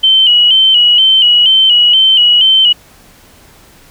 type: tone with vibrato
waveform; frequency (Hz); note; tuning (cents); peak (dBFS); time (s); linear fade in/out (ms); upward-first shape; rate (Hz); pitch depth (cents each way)
sine; 3005; F#7; +26; -4; 0.03-2.73; 10; square; 2.1; 51
effects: pink hiss -42 dBFS RMS until 3.9 s